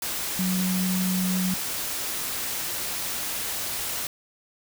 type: tone in noise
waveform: sine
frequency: 184.9 Hz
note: F#3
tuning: 1 cent flat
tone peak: -23 dBFS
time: 0.39-1.54 s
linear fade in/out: 2 ms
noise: white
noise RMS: -30 dBFS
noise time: 0.02-4.07 s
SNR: +4 dB
effects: none

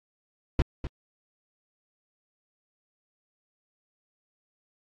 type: noise with echo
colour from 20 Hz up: brown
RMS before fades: -21 dBFS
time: 0.59-0.62 s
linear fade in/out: 2 ms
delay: 250 ms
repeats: 1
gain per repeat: -11 dB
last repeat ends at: 0.87 s
effects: low-pass 4000 Hz 12 dB/octave + AAC 64 kbps

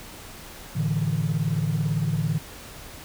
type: chord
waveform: sine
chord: A suspended fourth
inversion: none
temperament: equal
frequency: 110 / 146.83 / 164.81 Hz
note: A2 / D3 / E3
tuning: 0 / 0 / 0 cents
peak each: -27 / -24 / -25 dBFS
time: 0.75-2.39 s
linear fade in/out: 20 ms
effects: tanh soft clip ceiling -16 dBFS + pink hiss -42 dBFS RMS until 3.04 s

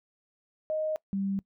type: tone pair in turn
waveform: sine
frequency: 622.3 / 196.01 Hz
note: D#5 / G3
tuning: 0 / 0 cents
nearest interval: octave + minor sixth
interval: 2000 cents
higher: first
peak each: -27 dBFS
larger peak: neither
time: 0.7-0.96 / 1.13-1.39 s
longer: neither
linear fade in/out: 0 ms
effects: noise-tail reverb RT60 0.1 s tail -23 dB re dry

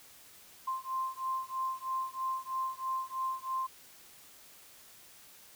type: beating tone pair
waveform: sine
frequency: 1046.5 / 1049.6 Hz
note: C6 / C6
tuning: 0 / +5 cents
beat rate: 3.1 Hz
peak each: -36 / -36 dBFS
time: 0.67-3.67 s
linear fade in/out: 10 ms
effects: white hiss -56 dBFS RMS until 5.55 s

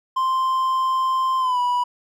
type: tone with pitch glide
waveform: triangle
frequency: 1045 to 980.7 Hz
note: C6 to B5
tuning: -2 to -12 cents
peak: -16 dBFS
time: 0.16-1.84 s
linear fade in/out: 10 ms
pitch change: -110 cents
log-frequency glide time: 1.39-1.59 s
effects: none

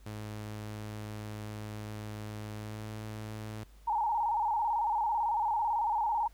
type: tone with pitch glide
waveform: sawtooth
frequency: 106.4 to 108.13 Hz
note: G#2 to A2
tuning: +42 to -30 cents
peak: -35 dBFS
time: 0.06-3.64 s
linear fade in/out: 5 ms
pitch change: +28 cents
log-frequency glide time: 2.59-2.86 s
type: tone with vibrato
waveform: sine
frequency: 884 Hz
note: A5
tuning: 8 cents sharp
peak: -27 dBFS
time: 3.87-6.28 s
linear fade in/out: 10 ms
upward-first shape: square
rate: 18 Hz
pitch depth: 87 cents each way
effects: added 50 Hz sine -53 dBFS peak until 6.33 s + pink hiss -65 dBFS RMS until 6.33 s

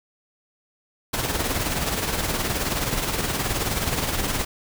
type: noise with tremolo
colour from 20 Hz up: pink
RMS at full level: -23 dBFS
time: 1.13-4.45 s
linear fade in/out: 10 ms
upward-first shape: sine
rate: 19 Hz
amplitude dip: 50%
effects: none

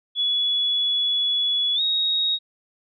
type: tone with pitch glide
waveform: sine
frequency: 3397 to 3769 Hz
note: G#7 to A#7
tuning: +38 to +18 cents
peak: -19 dBFS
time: 0.15-2.39 s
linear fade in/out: 50 ms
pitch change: +180 cents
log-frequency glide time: 1.75-1.81 s
effects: none

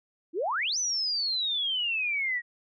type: exponential two-way sweep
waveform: sine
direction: up then down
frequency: 299 to 6150 to 1887 Hz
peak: -26 dBFS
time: 0.33-2.42 s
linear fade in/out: 50 ms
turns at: 0.78 s
effects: none

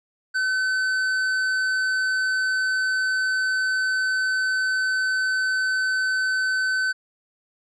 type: tone with tanh clipping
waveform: sine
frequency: 1522 Hz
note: F#6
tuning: 48 cents sharp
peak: -22 dBFS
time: 0.34-6.93 s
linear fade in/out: 20 ms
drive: 10 dB
effects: resampled to 24000 Hz

